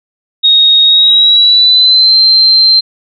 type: tone with pitch glide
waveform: sine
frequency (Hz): 3745 to 4131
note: A#7 to C8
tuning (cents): +7 to -23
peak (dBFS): -3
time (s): 0.43-2.81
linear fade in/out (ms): 20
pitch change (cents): +170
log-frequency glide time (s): 0.84-2.17
effects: none